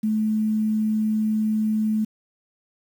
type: tone with quantisation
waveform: sine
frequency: 216.2 Hz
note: A3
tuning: 30 cents flat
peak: -19 dBFS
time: 0.03-2.05 s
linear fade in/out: 10 ms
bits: 8
effects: none